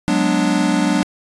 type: chord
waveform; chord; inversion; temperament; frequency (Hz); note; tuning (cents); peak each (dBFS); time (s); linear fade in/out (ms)
square; G# half-diminished seventh; third; equal with one note detuned; 185 / 207.7 / 245.4 / 293.7; F#3 / G#3 / B3 / D4; 0 / 0 / -11 / 0; -21 / -22 / -22 / -19; 0.08-1.03; 0
effects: resampled to 22050 Hz